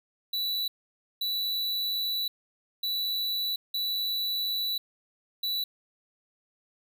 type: tone bursts at uneven times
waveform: square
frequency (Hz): 3951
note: B7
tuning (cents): 0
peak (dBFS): -28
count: 5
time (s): 0.33-0.68 / 1.21-2.28 / 2.83-3.56 / 3.74-4.78 / 5.43-5.64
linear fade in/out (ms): 5
effects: none